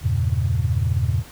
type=chord; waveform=sine; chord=E diminished seventh; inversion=none; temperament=equal; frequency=82.41 / 98 / 116.54 / 138.59 Hz; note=E2 / G2 / Bb2 / Db3; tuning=0 / 0 / 0 / 0 cents; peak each=-22 / -23 / -22 / -26 dBFS; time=0.01-1.24 s; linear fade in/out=50 ms; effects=tanh soft clip ceiling -7 dBFS + pink hiss -44 dBFS RMS until 1.31 s